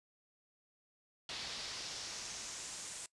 brown noise with band-pass filter sweep, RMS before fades -45 dBFS, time 1.29-3.06 s, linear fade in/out 2 ms, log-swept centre 4200 to 8100 Hz, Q 2.1, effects noise-tail reverb RT60 0.1 s tail -20 dB re dry + resampled to 24000 Hz

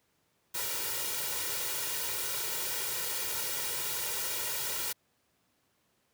white noise with comb filter, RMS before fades -34 dBFS, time 0.54-4.93 s, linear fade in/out 10 ms, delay 2.1 ms, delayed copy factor +0.8, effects pink hiss -73 dBFS RMS until 6.13 s + high-pass 100 Hz 12 dB/octave

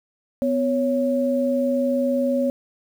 sine tone pair together, 250.8 / 555 Hz, B3 / C#5, +27 / +2 cents, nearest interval octave + major second, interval 1375 cents, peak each -21 dBFS, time 0.42-2.5 s, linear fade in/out 0 ms, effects 8-bit

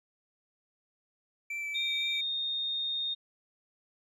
triangle tone with vibrato, 2326 Hz, D7, 17 cents flat, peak -32 dBFS, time 1.5-2.21 s, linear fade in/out 5 ms, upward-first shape sine, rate 3.9 Hz, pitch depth 11 cents each way
sine tone, 3681 Hz, A#7, 23 cents flat, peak -30 dBFS, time 1.74-3.15 s, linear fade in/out 20 ms
effects none

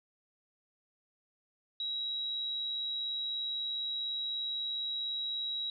sine tone, 3861 Hz, B7, 40 cents flat, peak -33 dBFS, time 1.8-5.7 s, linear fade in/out 2 ms, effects none

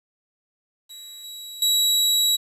sawtooth tone with level steps, 3887 Hz, B7, 28 cents flat, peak -35 / -32 / -14 dBFS, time 0.89-2.37 s, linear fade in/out 20 ms, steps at 1.24 / 1.62 s, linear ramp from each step 2 ms, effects resampled to 32000 Hz + 9-bit

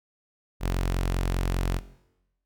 sawtooth tone, 45.02 Hz, F#1, 47 cents flat, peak -20 dBFS, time 0.6-1.81 s, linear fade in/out 50 ms, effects noise-tail reverb RT60 0.9 s tail -17 dB re dry

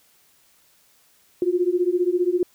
sine beating tone pair, 349.2 / 364.2 Hz, F4 / F#4, 0 / -27 cents, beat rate 15 Hz, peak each -21 dBFS, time 1.42-2.43 s, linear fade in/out 2 ms, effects white hiss -59 dBFS RMS until 2.54 s

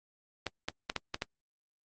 clicks, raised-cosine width 0.2 ms, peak -14 dBFS, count 6, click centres 0.467 / 0.685 / 0.899 / 0.963 / 1.144 / 1.221 s, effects low-pass 7000 Hz 12 dB/octave + Opus 24 kbps

